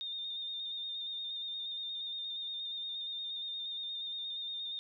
sine tone with vibrato, 3653 Hz, A#7, 36 cents flat, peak -37 dBFS, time 0.01-4.79 s, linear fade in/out 0 ms, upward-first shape square, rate 8.5 Hz, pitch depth 23 cents each way, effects none

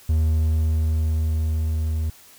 triangle tone with level ramp, 78.9 Hz, D#2, 25 cents sharp, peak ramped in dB -14 to -19 dBFS, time 0.09-2.1 s, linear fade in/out 5 ms, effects white hiss -49 dBFS RMS until 2.38 s

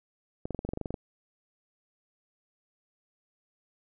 clicks, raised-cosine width 2 ms, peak -20 dBFS, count 12, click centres 0.455 / 0.507 / 0.547 / 0.591 / 0.65 / 0.69 / 0.735 / 0.774 / 0.813 / 0.858 / 0.906 / 0.942 s, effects none

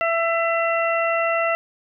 harmonic tone with a mistuned harmonic, 667 Hz, E5, 20 cents sharp, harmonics 1 / 2 / 3 / 4, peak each -21 / -24 / -26 / -27 dBFS, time 0.01-1.55 s, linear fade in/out 0 ms, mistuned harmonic 4, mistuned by +32 cents, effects none

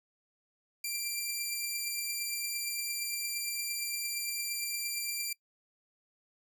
10% pulse beating tone pair, 2364 / 2372.7 Hz, D7 / D7, +11 / +17 cents, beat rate 8.7 Hz, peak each -25 / -33 dBFS, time 0.84-5.33 s, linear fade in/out 5 ms, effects noise-tail reverb RT60 0.1 s tail -23 dB re dry

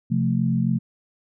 sine chord, F major, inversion second, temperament equal with one note detuned, 130.81 / 174.61 / 221.9 Hz, C3 / F3 / A3, 0 / 0 / +15 cents, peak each -23 dBFS, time 0.1-0.79 s, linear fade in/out 20 ms, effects none

